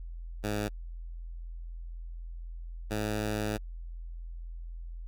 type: tone pair in turn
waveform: 10% pulse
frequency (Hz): 104.7 / 106.35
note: G#2 / G#2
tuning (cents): +15 / +42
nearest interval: unison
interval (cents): 27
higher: second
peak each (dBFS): -22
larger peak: neither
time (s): 0.43-0.69 / 2.9-3.58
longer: second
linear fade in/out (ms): 20
effects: added 42 Hz sine -38 dBFS peak until 5.07 s